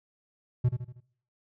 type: tone with echo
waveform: triangle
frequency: 123.47 Hz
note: B2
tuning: in tune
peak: -18 dBFS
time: 0.64-0.69 s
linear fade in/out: 10 ms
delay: 79 ms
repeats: 4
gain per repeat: -7 dB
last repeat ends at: 1.006 s
effects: noise-tail reverb RT60 0.6 s tail -21 dB re dry